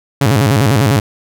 sawtooth tone with vibrato, 120.9 Hz, B2, 36 cents flat, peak -5 dBFS, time 0.21-1 s, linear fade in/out 5 ms, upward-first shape square, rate 10 Hz, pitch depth 250 cents each way, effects none

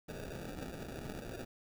white noise with sample-and-hold, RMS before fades -44 dBFS, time 0.08-1.45 s, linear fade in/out 10 ms, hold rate 1050 Hz, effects none

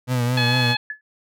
35% pulse tone with vibrato, 123.47 Hz, B2, in tune, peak -17 dBFS, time 0.07-0.76 s, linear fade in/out 50 ms, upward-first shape triangle, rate 4.5 Hz, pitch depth 64 cents each way
harmonic tone, 851 Hz, G#5, 42 cents sharp, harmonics 1 / 2 / 3 / 4 / 5, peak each -28 / -25 / -26 / -26 / -26 dBFS, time 0.37-0.77 s, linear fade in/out 5 ms
sine tone with exponential decay, 1717 Hz, A6, 43 cents flat, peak -23 dBFS, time 0.9-1.01 s, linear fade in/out 2 ms, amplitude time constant 23 ms
effects none

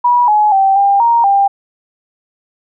sine tone with pitch steps, 971 / 844 / 777 / 798 / 935 / 795 Hz, B5 / G#5 / G5 / G5 / A#5 / G5, -30 / +28 / -16 / +31 / +5 / +24 cents, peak -7 dBFS, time 0.04-1.48 s, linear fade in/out 10 ms, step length 240 ms, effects none

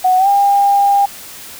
sine tone with pitch glide, 740 to 802.3 Hz, F#5 to G5, 0 to +40 cents, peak -8 dBFS, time 0.04-1.06 s, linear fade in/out 10 ms, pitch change +140 cents, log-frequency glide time 0.18-0.28 s, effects white hiss -33 dBFS RMS until 1.59 s

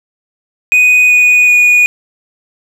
triangle tone with pitch steps, 2489 / 2473 / 2458 Hz, D#7 / D#7 / D#7, 0 / -11 / -22 cents, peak -3 dBFS, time 0.72-1.86 s, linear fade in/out 0 ms, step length 380 ms, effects none

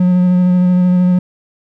triangle tone with vibrato, 180.5 Hz, F#3, 43 cents flat, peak -6 dBFS, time 0-1.19 s, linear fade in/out 5 ms, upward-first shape square, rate 13 Hz, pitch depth 11 cents each way, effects none

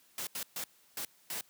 white noise bursts at uneven times, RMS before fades -38 dBFS, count 5, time 0.18-0.27 / 0.35-0.43 / 0.56-0.64 / 0.97-1.05 / 1.3-1.41 s, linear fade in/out 2 ms, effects white hiss -65 dBFS RMS until 1.49 s + high-pass 100 Hz 12 dB/octave

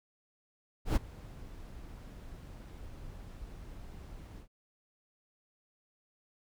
brown noise with ADSR envelope, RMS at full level -25 dBFS, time 0.85-4.48 s, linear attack 110 ms, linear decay 20 ms, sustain -22 dB, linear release 89 ms, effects none

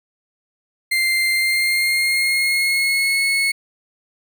35% pulse tone with pitch glide, 2093 to 2191 Hz, C7 to C#7, 0 to -21 cents, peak -14 dBFS, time 0.91-3.52 s, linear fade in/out 10 ms, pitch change +79 cents, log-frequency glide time 1.32-3.23 s, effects none

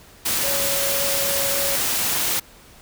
sine tone in noise, 556 Hz, C#5, 5 cents sharp, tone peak -27 dBFS, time 0.43-1.76 s, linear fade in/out 10 ms, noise white, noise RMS -22 dBFS, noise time 0.25-2.4 s, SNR -8 dB, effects pink hiss -48 dBFS RMS until 2.81 s

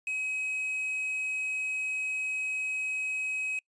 triangle tone with quantisation, 2543 Hz, D#7, 37 cents sharp, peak -28 dBFS, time 0.07-3.59 s, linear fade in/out 2 ms, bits 8, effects noise-tail reverb RT60 0.1 s tail -26 dB re dry + resampled to 22050 Hz

